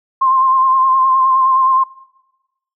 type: tone with vibrato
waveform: sine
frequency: 1053 Hz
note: C6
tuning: 11 cents sharp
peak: -9 dBFS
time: 0.21-1.84 s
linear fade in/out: 10 ms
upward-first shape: sine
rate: 9.6 Hz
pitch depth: 32 cents each way
effects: noise-tail reverb RT60 1.0 s tail -22 dB re dry